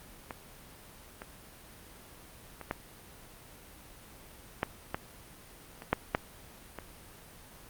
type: clicks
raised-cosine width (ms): 0.5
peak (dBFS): -23 / -25 / -26 / -16 / -12 / -16 / -28 / -9 / -10 / -24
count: 10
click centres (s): 0.308 / 1.219 / 2.613 / 2.711 / 4.631 / 4.945 / 5.821 / 5.93 / 6.149 / 6.787
effects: pink hiss -52 dBFS RMS until 7.69 s + Opus 32 kbps